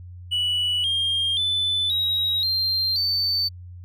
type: tone with pitch steps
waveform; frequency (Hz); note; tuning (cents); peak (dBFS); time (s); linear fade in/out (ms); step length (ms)
triangle; 2948 / 3215 / 3506 / 3823 / 4169 / 4546; F#7 / G7 / A7 / A#7 / C8 / C#8; -7 / +43 / -7 / +43 / -7 / +43; -18; 0.31-3.49; 20; 530
effects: tanh soft clip ceiling -15 dBFS + added 89 Hz sine -37 dBFS peak until 3.84 s